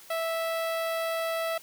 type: tone with notch filter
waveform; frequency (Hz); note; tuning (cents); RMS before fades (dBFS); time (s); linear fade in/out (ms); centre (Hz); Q
sawtooth; 657; E5; -6; -30; 0.1-1.58; 5; 6800; 1.1
effects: white hiss -51 dBFS RMS until 1.62 s + high-pass 150 Hz 12 dB/octave